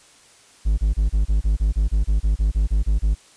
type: tone bursts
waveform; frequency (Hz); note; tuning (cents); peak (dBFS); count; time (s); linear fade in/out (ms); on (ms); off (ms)
triangle; 51.91; G#1; 0; -13; 16; 0.65-3.15; 20; 130; 28
effects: white hiss -51 dBFS RMS until 3.36 s + resampled to 22050 Hz